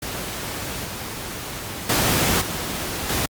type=noise with level steps; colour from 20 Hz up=pink; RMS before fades=-29 / -31 / -19 / -27 / -22 dBFS; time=0.02-3.26 s; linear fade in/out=5 ms; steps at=0.85 / 1.89 / 2.41 / 3.09 s; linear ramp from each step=5 ms; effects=high-pass 60 Hz 12 dB/octave + Opus 48 kbps